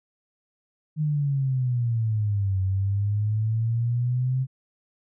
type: exponential two-way sweep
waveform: sine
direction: down then up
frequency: 155.56 to 94.1 to 132.1 Hz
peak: -21 dBFS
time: 0.96-4.47 s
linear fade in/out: 50 ms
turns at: 2.61 s
effects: none